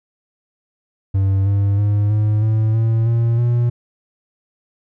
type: tone with pitch steps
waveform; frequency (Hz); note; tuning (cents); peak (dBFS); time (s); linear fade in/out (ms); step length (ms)
triangle; 97.1 / 100.06 / 103.11 / 106.26 / 109.5 / 112.83 / 116.28 / 119.82; G2 / G2 / G#2 / G#2 / A2 / A2 / A#2 / A#2; -16 / +36 / -12 / +40 / -8 / +44 / -4 / +48; -11; 1.14-3.7; 10; 320
effects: none